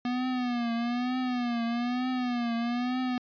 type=tone with vibrato; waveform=square; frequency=243.5 Hz; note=B3; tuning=24 cents flat; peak=-28 dBFS; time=0.05-3.18 s; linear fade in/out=2 ms; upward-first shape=triangle; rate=1.1 Hz; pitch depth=95 cents each way; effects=resampled to 11025 Hz